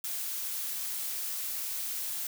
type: noise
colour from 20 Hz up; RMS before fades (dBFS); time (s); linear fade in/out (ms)
blue; -35; 0.04-2.27; 2
effects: none